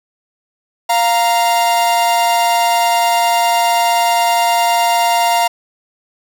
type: tone pair together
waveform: 45% pulse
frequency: 696.6 / 932 Hz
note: F5 / A#5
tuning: -5 / -1 cents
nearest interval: perfect fourth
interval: 504 cents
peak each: -14 dBFS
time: 0.89-5.48 s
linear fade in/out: 10 ms
effects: none